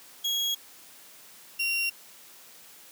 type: tone pair in turn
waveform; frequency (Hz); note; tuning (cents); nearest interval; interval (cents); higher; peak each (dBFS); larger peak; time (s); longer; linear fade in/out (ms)
35% pulse; 3309 / 2752; G#7 / F7; -7 / -26; minor third; 319; first; -24; neither; 0.24-0.55 / 1.59-1.9; neither; 10
effects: white hiss -51 dBFS RMS until 2.91 s + high-pass 150 Hz 12 dB/octave